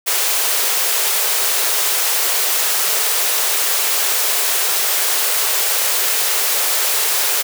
white high-pass noise, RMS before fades -17 dBFS, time 0.06-7.43 s, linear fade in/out 20 ms, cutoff 370 Hz, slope 96 dB/octave, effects none

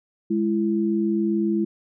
sine tone pair together, 207.7 / 335.1 Hz, G#3 / E4, 0 / +29 cents, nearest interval minor sixth, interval 829 cents, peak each -22 dBFS, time 0.3-1.65 s, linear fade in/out 10 ms, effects none

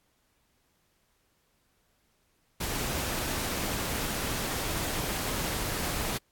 pink noise, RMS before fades -32 dBFS, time 2.6-6.18 s, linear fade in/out 10 ms, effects pink hiss -71 dBFS RMS until 6.31 s + AAC 64 kbps

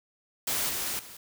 white noise with level steps, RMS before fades -29 / -32 / -46 dBFS, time 0.47-1.17 s, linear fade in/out 5 ms, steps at 0.69 / 0.99 s, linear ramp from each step 2 ms, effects none

